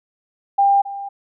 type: tone with echo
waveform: sine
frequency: 797 Hz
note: G5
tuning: 28 cents sharp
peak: -11 dBFS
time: 0.58-0.82 s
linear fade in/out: 10 ms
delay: 270 ms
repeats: 1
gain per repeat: -15 dB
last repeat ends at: 1.09 s
effects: none